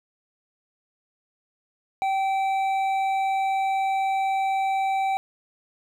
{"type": "tone with hard clipping", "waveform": "sine", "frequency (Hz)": 774, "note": "G5", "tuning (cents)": -22, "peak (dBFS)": -23, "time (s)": [2.02, 5.17], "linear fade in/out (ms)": 0, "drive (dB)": 7, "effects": []}